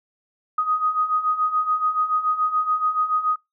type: beating tone pair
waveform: sine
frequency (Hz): 1244.5 / 1251.5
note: D#6 / D#6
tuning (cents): 0 / +10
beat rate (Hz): 7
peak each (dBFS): -25 / -20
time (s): 0.58-3.36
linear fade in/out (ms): 5
effects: noise-tail reverb RT60 0.2 s tail -26 dB re dry